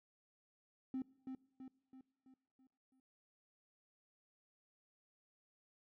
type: tone with echo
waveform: triangle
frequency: 261.6 Hz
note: C4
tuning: in tune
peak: -35 dBFS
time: 0.94-1.02 s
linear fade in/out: 2 ms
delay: 330 ms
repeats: 6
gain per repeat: -6 dB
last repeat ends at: 3 s
effects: noise-tail reverb RT60 0.9 s tail -23 dB re dry + tanh soft clip ceiling -34 dBFS